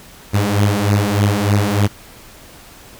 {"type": "beating tone pair", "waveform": "sawtooth", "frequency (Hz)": [100.6, 103.9], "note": ["G2", "G#2"], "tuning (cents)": [45, 1], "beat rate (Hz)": 3.3, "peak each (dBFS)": -12, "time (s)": [0.33, 1.88], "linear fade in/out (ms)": 20, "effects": ["pink hiss -41 dBFS RMS until 2.99 s"]}